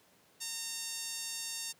5% pulse tone with band-pass filter, 915 Hz, A#5, 32 cents flat, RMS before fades -40 dBFS, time 0.4-1.73 s, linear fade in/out 20 ms, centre 6600 Hz, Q 0.73, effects pink hiss -65 dBFS RMS until 1.79 s + high-pass 150 Hz 12 dB/octave

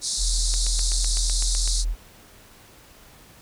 pink band-pass noise, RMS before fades -27 dBFS, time 0.01-1.85 s, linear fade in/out 50 ms, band 3800 to 10000 Hz, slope 96 dB/octave
sine tone, 41.2 Hz, E1, in tune, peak -21 dBFS, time 0.17-1.96 s, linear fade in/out 50 ms
click train, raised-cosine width 0.2 ms, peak -17 dBFS, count 10, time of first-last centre 0.54-1.676 s, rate 7.92 Hz
effects pink hiss -50 dBFS RMS until 3.41 s

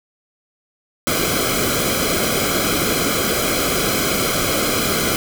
pink noise with comb filter, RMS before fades -19 dBFS, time 1.07-5.16 s, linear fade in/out 0 ms, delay 1.1 ms, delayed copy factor -0.8, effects none

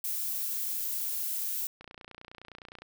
violet noise, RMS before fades -33 dBFS, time 0.04-1.67 s, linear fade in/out 2 ms
click train, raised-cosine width 0.3 ms, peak -30 dBFS, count 31, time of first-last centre 1.81-2.82 s, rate 29.7 Hz
effects none

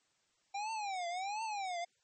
square tone with vibrato, 784 Hz, G5, in tune, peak -37 dBFS, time 0.54-1.85 s, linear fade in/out 10 ms, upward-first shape triangle, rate 1.4 Hz, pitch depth 250 cents each way, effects white hiss -75 dBFS RMS until 2.03 s + MP3 32 kbps

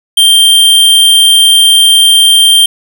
square tone, 3166 Hz, G7, 17 cents sharp, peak -3 dBFS, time 0.17-2.66 s, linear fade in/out 5 ms, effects none

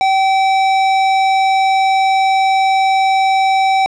sine tone with hard clipping, 770 Hz, G5, 31 cents flat, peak -12 dBFS, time 0.01-3.86 s, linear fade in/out 0 ms, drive 18 dB, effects low-pass 5000 Hz 12 dB/octave

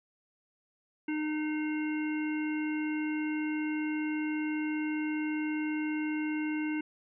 harmonic tone, 305.8 Hz, D#4, 30 cents flat, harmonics 1 / 3 / 5 / 7 / 9, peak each -30 / -46 / -44 / -42 / -45 dBFS, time 1.08-6.81 s, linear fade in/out 5 ms, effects none

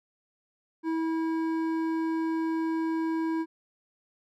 sine tone with hard clipping, 324.4 Hz, E4, 28 cents flat, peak -28 dBFS, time 0.83-3.46 s, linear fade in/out 50 ms, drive 10 dB, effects none

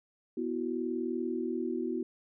sine chord, B suspended fourth, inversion none, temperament equal, 246.9 / 329.6 / 370 Hz, B3 / E4 / F#4, 0 / 0 / 0 cents, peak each -35 / -35 / -35 dBFS, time 0.37-2.03 s, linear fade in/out 5 ms, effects none

